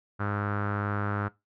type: tone with low-pass filter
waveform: sawtooth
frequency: 102.4 Hz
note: G#2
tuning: 24 cents flat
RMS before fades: -30 dBFS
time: 0.19-1.29 s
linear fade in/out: 20 ms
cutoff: 1400 Hz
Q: 6
effects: noise-tail reverb RT60 0.2 s tail -19 dB re dry